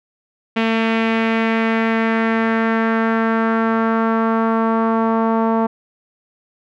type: tone with low-pass filter sweep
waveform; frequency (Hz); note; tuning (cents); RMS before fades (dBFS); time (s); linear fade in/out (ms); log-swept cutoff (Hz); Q
sawtooth; 225.2; A3; +40; -17; 0.56-5.67; 10; 2700 to 970; 2.3
effects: none